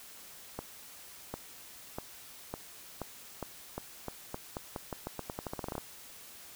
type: accelerating click train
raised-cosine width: 1 ms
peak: -22 dBFS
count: 24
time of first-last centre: 0.59-5.78 s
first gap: 750 ms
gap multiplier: 0.86
effects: white hiss -51 dBFS RMS until 6.55 s